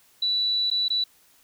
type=tone with dropouts; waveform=sine; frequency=3951 Hz; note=B7; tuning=in tune; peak=-21 dBFS; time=0.22-1.04 s; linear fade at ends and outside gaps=5 ms; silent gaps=0.702-0.712 / 0.883-0.902 s; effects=white hiss -59 dBFS RMS until 1.43 s